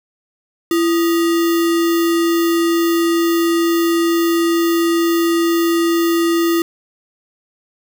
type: tone with sample-and-hold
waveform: sine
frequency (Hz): 336.4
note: E4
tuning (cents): +35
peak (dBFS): -12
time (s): 0.71-6.62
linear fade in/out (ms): 2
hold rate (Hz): 1575
effects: none